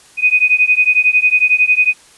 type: beating tone pair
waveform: sine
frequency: 2489 / 2500 Hz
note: D#7 / D#7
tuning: 0 / +8 cents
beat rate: 11 Hz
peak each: -12 dBFS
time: 0.17-1.94 s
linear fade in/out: 50 ms
effects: white hiss -45 dBFS RMS until 2.17 s + resampled to 24000 Hz